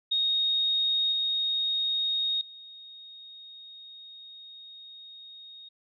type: tone with level steps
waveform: sine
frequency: 3729 Hz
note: A#7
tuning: in tune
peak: -23 / -25 / -44 dBFS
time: 0.11-5.69 s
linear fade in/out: 10 ms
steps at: 1.12 / 2.41 s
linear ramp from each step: 2 ms
effects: none